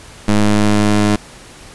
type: ring-modulated tone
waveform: 30% pulse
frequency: 104.1 Hz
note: G#2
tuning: 5 cents sharp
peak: -4 dBFS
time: 0.28-1.16 s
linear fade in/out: 5 ms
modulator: 104 Hz
effects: pink hiss -38 dBFS RMS until 1.74 s + resampled to 24000 Hz